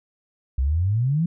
sine exponential sweep, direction up, 61.74 to 175.3 Hz, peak -18 dBFS, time 0.58-1.26 s, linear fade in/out 5 ms, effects none

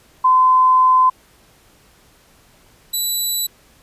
sine / 5% pulse tone pair in turn, 1025 / 3953 Hz, C6 / B7, -36 / +1 cents, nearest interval octave + major seventh, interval 2337 cents, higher second, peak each -9 dBFS, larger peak neither, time 0.24-1.1 / 2.93-3.47 s, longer first, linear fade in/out 10 ms, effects pink hiss -52 dBFS RMS until 3.82 s + resampled to 32000 Hz

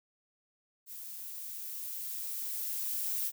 violet noise with level ramp, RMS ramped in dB -45 to -33 dBFS, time 0.86-3.32 s, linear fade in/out 50 ms, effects none

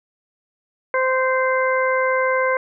harmonic tone, 519 Hz, C5, 14 cents flat, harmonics 1 / 2 / 3 / 4, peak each -19 / -22 / -24 / -25 dBFS, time 0.94-2.57 s, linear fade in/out 2 ms, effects none

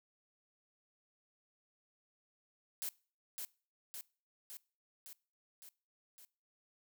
blue noise with echo, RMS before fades -40 dBFS, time 2.82-2.89 s, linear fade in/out 0 ms, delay 560 ms, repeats 6, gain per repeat -3 dB, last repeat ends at 6.25 s, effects noise-tail reverb RT60 0.4 s tail -23 dB re dry

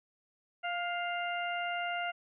harmonic tone with a mistuned harmonic, 698.5 Hz, F5, in tune, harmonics 1 / 2 / 3 / 4, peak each -35 / -38 / -40 / -41 dBFS, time 0.63-2.12 s, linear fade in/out 20 ms, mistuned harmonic 2, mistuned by +23 cents, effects none

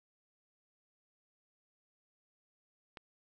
click, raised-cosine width 0.3 ms, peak -30 dBFS, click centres 2.972 s, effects none

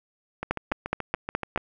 two click trains, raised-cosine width 0.5 ms, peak -9 / -15 dBFS, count 6 / 9, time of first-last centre 0.51-1.56 / 0.43-1.576 s, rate 4.76 / 6.98 Hz, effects none

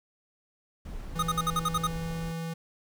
brown noise, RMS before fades -39 dBFS, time 0.85-2.32 s, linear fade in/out 5 ms
square tone, 164.81 Hz, E3, in tune, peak -33 dBFS, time 1.15-2.54 s, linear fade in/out 10 ms
square tone bursts, 1243 Hz, D#6, 2 cents flat, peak -25 dBFS, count 8, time 1.19-1.871 s, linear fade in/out 5 ms, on 37 ms, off 55 ms
effects none

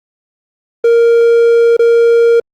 triangle tone with dropouts, 466.2 Hz, A#4, in tune, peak -3 dBFS, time 0.84-2.4 s, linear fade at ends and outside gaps 5 ms, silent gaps 1.768-1.792 s, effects Opus 32 kbps

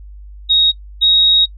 sine tone pair in turn, 3765 / 3778 Hz, A#7 / A#7, +16 / +22 cents, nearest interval unison, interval 6 cents, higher second, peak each -8 dBFS, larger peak neither, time 0.49-0.72 / 1.01-1.46 s, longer second, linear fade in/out 20 ms, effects noise-tail reverb RT60 0.1 s tail -23 dB re dry + added 50 Hz sine -32 dBFS peak until 1.57 s

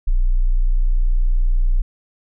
sine tone, 30.22 Hz, B0, 37 cents flat, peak -12 dBFS, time 0.07-1.82 s, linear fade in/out 10 ms, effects none

